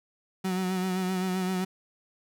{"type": "tone with vibrato", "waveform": "35% pulse", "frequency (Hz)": 185.5, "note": "F#3", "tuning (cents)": 5, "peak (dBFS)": -25, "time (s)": [0.44, 1.65], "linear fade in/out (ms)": 10, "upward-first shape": "sine", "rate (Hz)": 7.7, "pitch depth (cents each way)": 35, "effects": []}